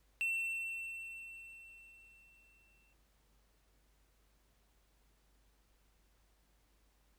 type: tone with exponential decay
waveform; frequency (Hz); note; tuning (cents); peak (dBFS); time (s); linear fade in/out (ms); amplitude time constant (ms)
triangle; 2697; E7; +39; -30; 0.21-2.93; 0; 590
effects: added 50 Hz sine -70 dBFS peak until 7.18 s + pink hiss -75 dBFS RMS until 7.18 s